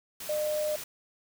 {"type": "tone in noise", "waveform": "sine", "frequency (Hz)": 606, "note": "D#5", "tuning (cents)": -46, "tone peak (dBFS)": -27, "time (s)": [0.29, 0.76], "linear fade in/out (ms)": 5, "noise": "white", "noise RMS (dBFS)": -40, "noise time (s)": [0.2, 0.84], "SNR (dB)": 10, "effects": []}